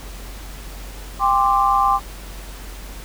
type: chord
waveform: sine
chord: G suspended fourth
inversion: none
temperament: equal with one note detuned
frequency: 795.9 / 1046.5 / 1174.7 Hz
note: G5 / C6 / D6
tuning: +26 / 0 / 0 cents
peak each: -18 dBFS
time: 1.19-2 s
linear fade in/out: 50 ms
effects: added 47 Hz sine -33 dBFS peak until 3.04 s + pink hiss -39 dBFS RMS until 3.04 s